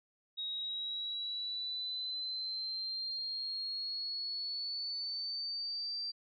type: exponential sweep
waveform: sine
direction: up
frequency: 3783 to 4699 Hz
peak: -36 dBFS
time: 0.37-6.12 s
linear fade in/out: 20 ms
effects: none